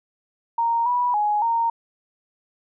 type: tone with pitch steps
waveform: sine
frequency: 929 / 978 / 836 / 924 Hz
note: A#5 / B5 / G#5 / A#5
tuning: -6 / -17 / +11 / -16 cents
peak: -18 dBFS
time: 0.58-1.7 s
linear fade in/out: 5 ms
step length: 280 ms
effects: none